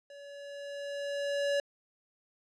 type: tone with level ramp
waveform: square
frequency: 568 Hz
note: C#5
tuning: 42 cents sharp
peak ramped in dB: -48 to -27 dBFS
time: 0.1-1.6 s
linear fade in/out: 2 ms
effects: low-pass 6000 Hz 12 dB/octave